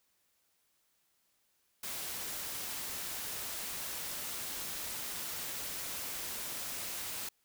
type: noise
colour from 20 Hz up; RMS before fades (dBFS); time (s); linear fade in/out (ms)
white; -40; 1.83-7.29; 5
effects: white hiss -75 dBFS RMS until 7.44 s